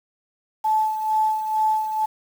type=tone with tremolo; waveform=sine; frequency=868 Hz; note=A5; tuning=24 cents flat; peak=-16 dBFS; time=0.64-2.06 s; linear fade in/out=10 ms; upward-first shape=sine; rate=2.2 Hz; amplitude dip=60%; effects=7-bit